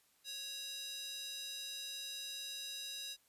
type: tone with high-pass filter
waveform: square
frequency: 554.4 Hz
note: C#5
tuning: in tune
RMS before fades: -45 dBFS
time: 0.24-3.17 s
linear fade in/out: 50 ms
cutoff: 4000 Hz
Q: 2.5
effects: white hiss -72 dBFS RMS until 3.28 s + resampled to 32000 Hz